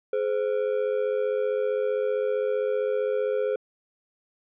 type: ring-modulated tone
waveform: triangle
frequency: 470 Hz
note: A#4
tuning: 14 cents sharp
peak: -18 dBFS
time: 0.13-3.56 s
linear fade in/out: 2 ms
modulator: 47.7 Hz
effects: resampled to 8000 Hz